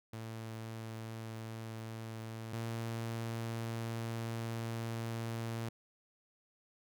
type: tone pair in turn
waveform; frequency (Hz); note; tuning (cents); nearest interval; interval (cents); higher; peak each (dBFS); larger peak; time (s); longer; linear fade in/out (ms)
sawtooth; 112.2 / 114.62; A2 / A#2; +34 / -29; unison; 37; second; -38 / -33; second; 0.13-2.53 / 2.53-5.69; second; 5
effects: none